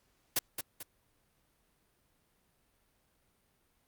white noise with echo, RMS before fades -29 dBFS, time 0.36-0.39 s, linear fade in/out 5 ms, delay 220 ms, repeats 2, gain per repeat -7 dB, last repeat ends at 0.83 s, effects pink hiss -73 dBFS RMS until 3.87 s + Opus 48 kbps

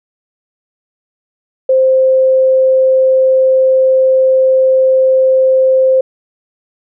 sine tone, 523.3 Hz, C5, in tune, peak -6 dBFS, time 1.69-6.01 s, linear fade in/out 5 ms, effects none

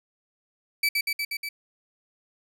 30% pulse tone with echo, 2306 Hz, D7, 32 cents flat, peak -18 dBFS, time 0.83-0.89 s, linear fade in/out 5 ms, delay 120 ms, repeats 5, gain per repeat -2 dB, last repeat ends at 1.49 s, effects none

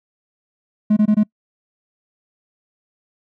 triangle tone bursts, 211.9 Hz, G#3, 35 cents sharp, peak -8 dBFS, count 4, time 0.9-1.235 s, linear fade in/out 10 ms, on 68 ms, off 21 ms, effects noise-tail reverb RT60 0.1 s tail -26 dB re dry + tanh soft clip ceiling -4 dBFS

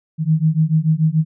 sine beating tone pair, 154.5 / 161.4 Hz, D#3 / E3, -12 / -36 cents, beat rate 6.9 Hz, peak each -16 dBFS, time 0.18-1.25 s, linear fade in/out 50 ms, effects none

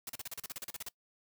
white noise bursts, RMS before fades -41 dBFS, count 14, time 0.07-0.887 s, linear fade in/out 2 ms, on 24 ms, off 37 ms, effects noise-tail reverb RT60 0.1 s tail -22 dB re dry

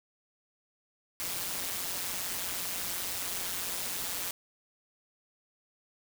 white noise with amplitude modulation, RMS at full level -32 dBFS, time 1.2-4.31 s, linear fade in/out 0 ms, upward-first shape sine, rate 181 Hz, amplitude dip 70%, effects none

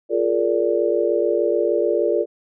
sine chord, Bb dominant seventh, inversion second, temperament just, 349.6 / 419.5 / 466.2 / 582.7 Hz, F4 / Ab4 / Bb4 / D5, +2 / +17 / 0 / -14 cents, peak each -22 dBFS, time 0.09-2.26 s, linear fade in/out 50 ms, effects none

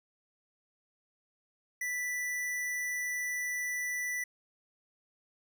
square tone, 1975.5 Hz, B6, in tune, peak -33 dBFS, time 1.81-4.24 s, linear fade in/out 5 ms, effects none

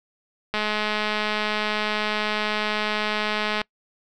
click train, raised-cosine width 0.3 ms, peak -9 dBFS, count 653, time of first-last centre 0.54-3.615 s, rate 212 Hz, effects noise-tail reverb RT60 0.1 s tail -25 dB re dry

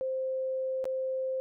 sine tone with dropouts, 523.3 Hz, C5, in tune, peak -29 dBFS, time 0.01-1.4 s, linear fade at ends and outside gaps 0 ms, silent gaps 0.842-0.854 s, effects none

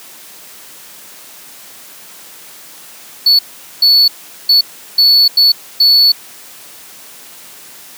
triangle tone bursts at uneven times, 4435 Hz, C#8, in tune, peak -4 dBFS, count 6, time 3.26-3.39 / 3.82-4.08 / 4.49-4.61 / 4.98-5.28 / 5.37-5.52 / 5.8-6.12 s, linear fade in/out 5 ms, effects white hiss -36 dBFS RMS until 7.97 s + high-pass 150 Hz 12 dB/octave

